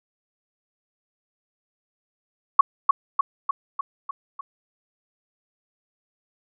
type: tone with echo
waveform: sine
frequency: 1108.7 Hz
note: C#6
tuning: in tune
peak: -6 dBFS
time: 2.59-2.61 s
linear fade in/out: 5 ms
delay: 300 ms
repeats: 6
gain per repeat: -4 dB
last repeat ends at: 4.41 s
effects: none